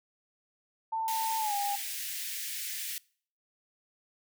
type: tone with pitch glide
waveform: sine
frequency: 893 to 809.5 Hz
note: A5 to G#5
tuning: +25 to -45 cents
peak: -29 dBFS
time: 0.92-1.76 s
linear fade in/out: 10 ms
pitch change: -170 cents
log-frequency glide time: 1.39-1.54 s
type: high-pass noise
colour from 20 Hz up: white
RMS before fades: -37 dBFS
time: 1.08-2.98 s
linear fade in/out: 0 ms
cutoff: 1700 Hz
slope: 48 dB/octave
effects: noise-tail reverb RT60 0.5 s tail -24 dB re dry